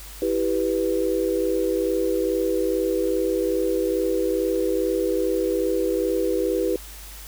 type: chord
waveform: sine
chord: E minor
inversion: none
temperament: equal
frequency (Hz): 329.6 / 392 / 493.9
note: E4 / G4 / B4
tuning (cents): 0 / 0 / 0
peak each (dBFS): -25 / -24 / -24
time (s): 0.22-6.76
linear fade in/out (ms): 2
effects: added 50 Hz sine -40 dBFS peak until 7.27 s + white hiss -42 dBFS RMS until 7.27 s